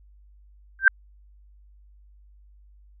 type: tone with exponential growth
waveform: sine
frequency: 1568 Hz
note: G6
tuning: in tune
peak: -5 dBFS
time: 0.79-0.88 s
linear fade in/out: 1 ms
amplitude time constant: 18 ms
effects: added 50 Hz sine -50 dBFS peak until 3 s